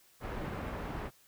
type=low-pass noise; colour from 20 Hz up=pink; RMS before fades=-39 dBFS; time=0.2-1.11 s; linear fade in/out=50 ms; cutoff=1600 Hz; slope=12 dB/octave; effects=white hiss -64 dBFS RMS until 1.27 s